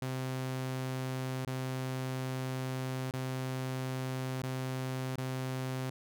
sawtooth tone with dropouts, 130 Hz, C3, 11 cents flat, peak -30 dBFS, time 0.02-5.9 s, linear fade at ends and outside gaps 2 ms, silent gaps 1.449-1.47 / 3.11-3.137 / 4.421-4.433 / 5.158-5.179 s, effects none

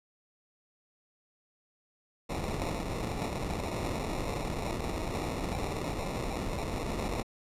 pink noise with sample-and-hold, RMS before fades -34 dBFS, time 2.29-7.23 s, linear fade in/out 10 ms, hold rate 1575 Hz, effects low-pass 11000 Hz 12 dB/octave

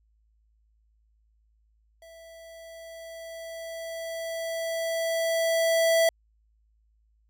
square tone with level ramp, 659.3 Hz, E5, in tune, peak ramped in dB -48 to -19 dBFS, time 2.02-6.09 s, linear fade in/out 2 ms, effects added 54 Hz sine -63 dBFS peak until 7.29 s

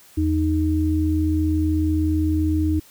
sine tone pair together, 82.2 / 310.3 Hz, E2 / D#4, -4 / -5 cents, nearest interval octave + major seventh, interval 2299 cents, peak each -20 dBFS, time 0.17-2.8 s, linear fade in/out 10 ms, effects white hiss -50 dBFS RMS until 2.9 s

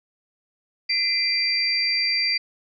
sine tone cluster, 2053 / 2385 / 4704 Hz, C7 / D7 / D8, -33 / +26 / +2 cents, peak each -27 / -28 / -21 dBFS, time 0.89-2.38 s, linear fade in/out 10 ms, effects none

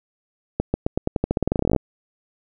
accelerating click train, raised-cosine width 2 ms, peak -6 dBFS, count 22, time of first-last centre 0.6-1.763 s, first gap 140 ms, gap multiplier 0.89, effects none

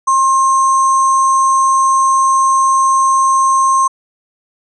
sine tone with sample-and-hold, 1068 Hz, C6, 35 cents sharp, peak -8 dBFS, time 0.07-3.88 s, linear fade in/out 10 ms, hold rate 7350 Hz, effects resampled to 22050 Hz

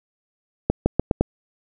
accelerating click train, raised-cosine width 2 ms, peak -3 dBFS, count 5, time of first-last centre 0.7-1.21 s, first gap 160 ms, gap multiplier 0.85, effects none

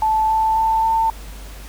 sine tone with pitch steps, 874 / 881.6 / 889.3 / 897 Hz, A5 / A5 / A5 / A5, -12 / +3 / +18 / +33 cents, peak -14 dBFS, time 0.02-1.1 s, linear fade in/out 2 ms, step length 270 ms, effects added 50 Hz sine -33 dBFS peak until 1.68 s + pink hiss -41 dBFS RMS until 1.68 s

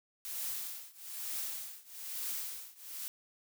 blue noise with tremolo, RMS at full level -37 dBFS, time 0.25-3.08 s, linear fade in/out 0 ms, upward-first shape triangle, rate 1.1 Hz, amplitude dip 95%, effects none

